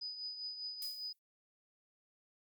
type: tone with tremolo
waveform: sine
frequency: 4978 Hz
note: D#8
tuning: in tune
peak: -38 dBFS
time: 0.01-1.13 s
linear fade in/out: 10 ms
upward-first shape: triangle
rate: 5 Hz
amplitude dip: 60%
type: noise with exponential decay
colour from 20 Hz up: violet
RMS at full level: -43 dBFS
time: 0.82-1.19 s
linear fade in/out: 1 ms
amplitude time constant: 80 ms
effects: MP3 96 kbps